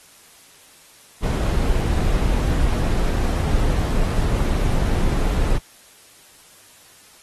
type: noise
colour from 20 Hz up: brown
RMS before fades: -19 dBFS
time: 1.22-5.59 s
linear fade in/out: 20 ms
effects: white hiss -49 dBFS RMS until 7.22 s + AAC 32 kbps